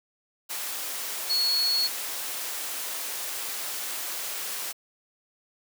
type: tone in noise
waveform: sine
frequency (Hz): 4354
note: C#8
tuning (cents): -32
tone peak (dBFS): -22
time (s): 1.29-1.88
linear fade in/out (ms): 20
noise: white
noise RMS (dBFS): -33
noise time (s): 0.49-4.73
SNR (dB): +8
effects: high-pass 400 Hz 12 dB/octave